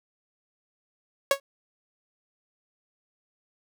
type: tone with exponential decay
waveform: sawtooth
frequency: 553 Hz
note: C#5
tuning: 4 cents flat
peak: -11 dBFS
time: 1.31-1.4 s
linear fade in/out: 2 ms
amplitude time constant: 18 ms
effects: none